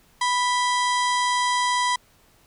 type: harmonic tone with a mistuned harmonic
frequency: 987.8 Hz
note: B5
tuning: in tune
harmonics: 1 / 2 / 3 / 4 / 5 / 6 / 7 / 8 / 9 / 10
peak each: -21 / -27 / -31 / -33 / -35 / -37 / -38 / -39 / -40 / -41 dBFS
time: 0.21-1.96 s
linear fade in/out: 5 ms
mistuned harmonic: 3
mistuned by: +130 cents
effects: pink hiss -58 dBFS RMS until 2.46 s